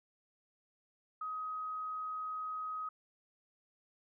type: tone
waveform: sine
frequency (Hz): 1261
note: D#6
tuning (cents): +23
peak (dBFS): -37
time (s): 1.21-2.89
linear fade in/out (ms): 5
effects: none

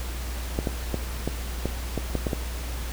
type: clicks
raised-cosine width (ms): 2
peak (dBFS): -12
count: 9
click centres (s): 0.589 / 0.672 / 0.943 / 1.276 / 1.656 / 1.977 / 2.153 / 2.268 / 2.332
effects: added 60 Hz sine -30 dBFS peak until 2.92 s + pink hiss -38 dBFS RMS until 2.92 s

